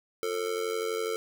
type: tone with amplitude modulation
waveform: square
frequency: 445.8 Hz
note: A4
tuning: 23 cents sharp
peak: -26 dBFS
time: 0.23-1.16 s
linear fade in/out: 0 ms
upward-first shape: sine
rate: 92 Hz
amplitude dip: 80%
effects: none